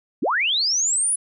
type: linear sweep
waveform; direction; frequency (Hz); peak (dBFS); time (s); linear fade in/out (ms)
sine; up; 155.56 to 10130; -18; 0.22-1.16; 10
effects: none